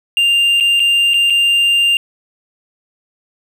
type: tone with dropouts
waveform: triangle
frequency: 2794 Hz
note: F7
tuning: in tune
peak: -8 dBFS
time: 0.17-1.97 s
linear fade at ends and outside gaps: 1 ms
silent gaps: 0.601-0.607 / 0.796-0.801 / 1.136-1.141 / 1.3-1.304 s
effects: none